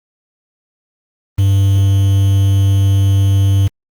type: tone with quantisation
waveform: triangle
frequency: 98 Hz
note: G2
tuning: in tune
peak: -6 dBFS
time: 1.38-3.68 s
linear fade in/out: 10 ms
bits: 5
effects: Opus 24 kbps